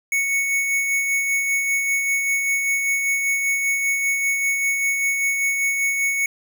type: tone with tremolo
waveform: square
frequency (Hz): 2217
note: C#7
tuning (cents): 0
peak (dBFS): -18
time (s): 0.12-6.26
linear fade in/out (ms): 2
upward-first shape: sine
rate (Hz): 5.1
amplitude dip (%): 35
effects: none